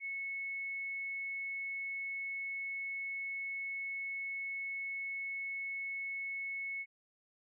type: tone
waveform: sine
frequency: 2200 Hz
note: C#7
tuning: 14 cents flat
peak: -37 dBFS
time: 0-6.86 s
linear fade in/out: 50 ms
effects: none